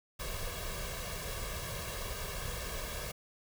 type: noise with comb filter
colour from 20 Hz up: pink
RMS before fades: -39 dBFS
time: 0.19-3.12 s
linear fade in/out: 10 ms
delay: 1.8 ms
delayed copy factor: +0.75
effects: none